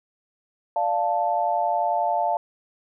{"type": "chord", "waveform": "sine", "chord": "D minor", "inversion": "none", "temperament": "equal", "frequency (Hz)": [587.3, 698.5, 880], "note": ["D5", "F5", "A5"], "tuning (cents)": [0, 0, 0], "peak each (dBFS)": [-28, -23, -24], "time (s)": [0.76, 2.37], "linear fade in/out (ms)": 2, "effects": []}